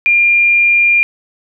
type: tone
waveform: sine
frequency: 2400 Hz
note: D7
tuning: 37 cents sharp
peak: -7 dBFS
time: 0.06-1.03 s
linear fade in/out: 0 ms
effects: none